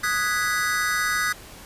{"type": "chord", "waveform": "square", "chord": "G# minor seventh", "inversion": "second", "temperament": "equal", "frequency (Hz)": [1244.5, 1480, 1661.2, 1975.5], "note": ["D#6", "F#6", "G#6", "B6"], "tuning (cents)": [0, 0, 0, 0], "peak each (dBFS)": -28, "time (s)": [0.03, 1.33], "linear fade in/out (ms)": 10, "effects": ["pink hiss -43 dBFS RMS until 1.65 s", "resampled to 32000 Hz"]}